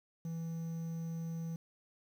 triangle tone with quantisation, 164.81 Hz, E3, in tune, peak -35 dBFS, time 0.25-1.56 s, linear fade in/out 2 ms, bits 10, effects none

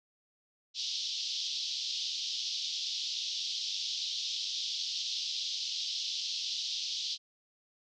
pink band-pass noise, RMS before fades -36 dBFS, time 0.74-7.18 s, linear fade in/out 50 ms, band 3200 to 5600 Hz, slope 48 dB/octave, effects none

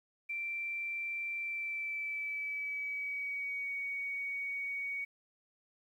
sine tone with pitch glide, 2349 to 2243 Hz, D7 to C#7, 0 to +20 cents, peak -35 dBFS, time 0.29-5.05 s, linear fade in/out 10 ms, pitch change -80 cents, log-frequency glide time 1.37-3.71 s, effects 11-bit

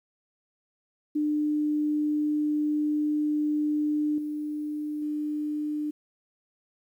sine tone with level steps, 299.8 Hz, D4, 36 cents sharp, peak -23 / -29 / -27 dBFS, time 1.15-5.91 s, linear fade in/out 10 ms, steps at 4.18 / 5.02 s, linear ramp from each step 2 ms, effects 10-bit

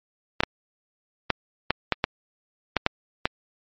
clicks, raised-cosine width 0.3 ms, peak -3 dBFS, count 9, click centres 0.405 / 0.435 / 1.303 / 1.706 / 1.923 / 2.041 / 2.767 / 2.864 / 3.255 s, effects low-pass 5000 Hz 12 dB/octave + MP3 32 kbps

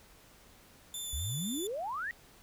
15% pulse tone with vibrato, 3520 Hz, A7, in tune, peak -31 dBFS, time 0.94-1.67 s, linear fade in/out 2 ms, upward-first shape sine, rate 4.1 Hz, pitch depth 14 cents each way
sine exponential sweep, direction up, 63.7 to 1955 Hz, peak -34 dBFS, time 1.13-2.11 s, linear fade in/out 0 ms
effects pink hiss -59 dBFS RMS until 2.42 s

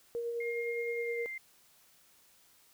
sine tone with tremolo, 470 Hz, A#4, 14 cents sharp, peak -32 dBFS, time 0.15-1.26 s, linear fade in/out 0 ms, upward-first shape sine, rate 9.7 Hz, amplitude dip 30%
sine tone with pitch glide, 2129 to 2094 Hz, C7 to C7, +30 to +1 cents, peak -38 dBFS, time 0.4-1.38 s, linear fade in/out 5 ms, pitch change -29 cents, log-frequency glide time 0.94-1.23 s
effects white hiss -64 dBFS RMS until 2.73 s

